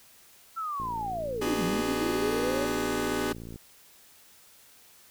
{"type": "linear two-way sweep", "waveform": "sine", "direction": "down then up", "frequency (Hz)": [1359, 164.4, 575], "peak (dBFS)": -30, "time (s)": [0.56, 2.66], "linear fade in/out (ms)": 20, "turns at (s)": 1.64}
{"type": "click train", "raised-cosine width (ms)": 3, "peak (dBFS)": -29, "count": 158, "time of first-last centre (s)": [0.8, 3.559], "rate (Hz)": 56.9}
{"type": "chord", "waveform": "sawtooth", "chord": "G# half-diminished seventh", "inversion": "first", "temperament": "just", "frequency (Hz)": [249.2, 299, 373.8, 415.3], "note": ["B3", "D4", "F#4", "G#4"], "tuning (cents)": [16, 31, 18, 0], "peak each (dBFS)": -29, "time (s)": [1.41, 3.33], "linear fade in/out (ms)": 10}
{"effects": ["white hiss -56 dBFS RMS until 5.1 s"]}